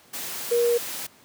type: tone in noise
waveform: sine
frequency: 474.6 Hz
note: A#4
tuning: 31 cents sharp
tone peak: -18 dBFS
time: 0.51-0.78 s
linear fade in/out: 10 ms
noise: white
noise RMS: -33 dBFS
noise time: 0.13-1.07 s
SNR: +12 dB
effects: pink hiss -54 dBFS RMS until 1.24 s + high-pass 150 Hz 12 dB/octave